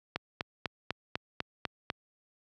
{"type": "click train", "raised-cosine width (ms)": 0.3, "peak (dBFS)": -15, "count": 8, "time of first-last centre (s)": [0.16, 1.901], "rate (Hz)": 4.02, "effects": ["high-pass 80 Hz 12 dB/octave"]}